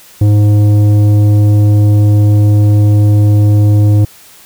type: tone with tanh clipping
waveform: triangle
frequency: 104.1 Hz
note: G#2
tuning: 5 cents sharp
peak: -6 dBFS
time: 0.21-4.05 s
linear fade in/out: 5 ms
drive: 14 dB
effects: white hiss -39 dBFS RMS until 4.45 s